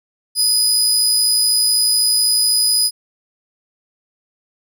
25% pulse tone, 4978 Hz, D#8, in tune, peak -8 dBFS, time 0.35-2.91 s, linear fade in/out 50 ms, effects none

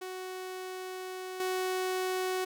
sawtooth tone with level steps, 371.4 Hz, F#4, 7 cents sharp, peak -34 / -26 dBFS, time 0.01-2.45 s, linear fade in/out 10 ms, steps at 1.4 s, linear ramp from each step 2 ms, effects none

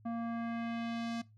square tone with low-pass filter sweep, 231.7 Hz, A#3, 10 cents flat, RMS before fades -37 dBFS, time 0.05-1.22 s, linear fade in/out 10 ms, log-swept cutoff 950 to 5800 Hz, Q 1.2, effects noise-tail reverb RT60 0.2 s tail -19 dB re dry + added 107 Hz sine -58 dBFS peak until 1.37 s

